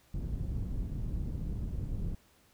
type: low-pass noise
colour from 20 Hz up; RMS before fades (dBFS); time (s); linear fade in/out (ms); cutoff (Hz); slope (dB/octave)
pink; -35; 0.14-2.15; 5; 160; 12
effects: pink hiss -65 dBFS RMS until 2.53 s